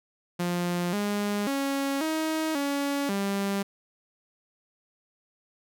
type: tone with pitch steps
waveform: sawtooth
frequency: 175.7 / 205.2 / 276 / 316.3 / 281.9 / 198.3 Hz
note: F3 / G#3 / C#4 / D#4 / C#4 / G3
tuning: +11 / -21 / -7 / +29 / +29 / +20 cents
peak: -22 dBFS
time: 0.39-3.63 s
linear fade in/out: 10 ms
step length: 540 ms
effects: none